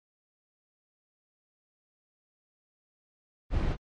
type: noise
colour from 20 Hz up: brown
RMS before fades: -27 dBFS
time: 3.5-3.77 s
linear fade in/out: 50 ms
effects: low-pass 4000 Hz 12 dB/octave + MP3 48 kbps